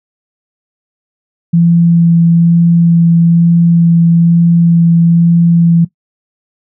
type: tone with vibrato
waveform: sine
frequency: 168.9 Hz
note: E3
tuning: 42 cents sharp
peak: -4 dBFS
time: 1.53-5.85 s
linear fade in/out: 10 ms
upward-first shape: sine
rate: 1.1 Hz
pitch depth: 9 cents each way
effects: noise-tail reverb RT60 0.1 s tail -17 dB re dry